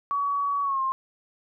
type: tone with pitch glide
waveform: sine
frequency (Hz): 1131 to 1061.4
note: C#6 to C6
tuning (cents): +34 to +24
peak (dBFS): -23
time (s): 0.11-0.92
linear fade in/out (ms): 0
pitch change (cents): -110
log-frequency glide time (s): 0.63-0.81
effects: none